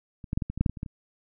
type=clicks; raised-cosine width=5 ms; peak=-28 / -16 / -12 / -16 / -20 / -20 / -10 / -9 / -21 / -26 / -19 / -27 dBFS; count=12; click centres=0.242 / 0.331 / 0.375 / 0.422 / 0.5 / 0.576 / 0.61 / 0.662 / 0.696 / 0.772 / 0.831 / 0.862 s; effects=none